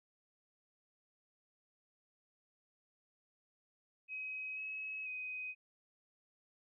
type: tone with pitch steps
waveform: sine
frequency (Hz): 2536 / 2566 / 2510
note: D#7 / E7 / D#7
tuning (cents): +32 / -47 / +15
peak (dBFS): -40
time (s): 4.08-5.55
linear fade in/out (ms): 50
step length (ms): 490
effects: none